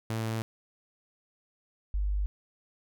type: tone pair in turn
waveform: sawtooth / sine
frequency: 111.8 / 50.06 Hz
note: A2 / G1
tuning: +28 / +37 cents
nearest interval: octave + major second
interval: 1391 cents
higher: first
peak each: -26 dBFS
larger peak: neither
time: 0.1-0.42 / 1.94-2.26 s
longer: neither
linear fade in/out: 0 ms
effects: none